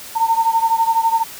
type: beating tone pair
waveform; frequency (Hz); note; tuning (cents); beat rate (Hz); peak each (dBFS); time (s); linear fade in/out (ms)
sine; 904 / 916; A5 / A#5; +47 / -31; 12; -15 / -18; 0.15-1.24; 20
effects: white hiss -35 dBFS RMS until 1.39 s